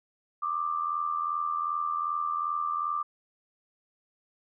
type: tone with amplitude modulation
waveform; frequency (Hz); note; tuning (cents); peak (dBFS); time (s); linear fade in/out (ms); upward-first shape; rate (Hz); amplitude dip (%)
sine; 1185; D6; +15; -24; 0.42-3.03; 10; sine; 82.6; 70
effects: none